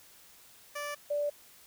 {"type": "tone pair in turn", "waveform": ["15% pulse", "sine"], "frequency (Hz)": [584, 584], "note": ["D5", "D5"], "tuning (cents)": [-10, -10], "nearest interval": "unison", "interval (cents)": 0, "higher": "neither", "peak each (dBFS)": [-29, -28], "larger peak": "second", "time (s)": [[0.75, 0.95], [1.1, 1.3]], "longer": "neither", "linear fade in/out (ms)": 10, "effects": ["white hiss -57 dBFS RMS until 1.66 s"]}